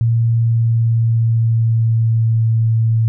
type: tone with pitch glide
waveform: sine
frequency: 115.5 to 112.93 Hz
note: A#2 to A2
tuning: -16 to +46 cents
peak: -11 dBFS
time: 0.01-3.08 s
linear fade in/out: 0 ms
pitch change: -38 cents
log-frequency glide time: 0.25-2.48 s
effects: none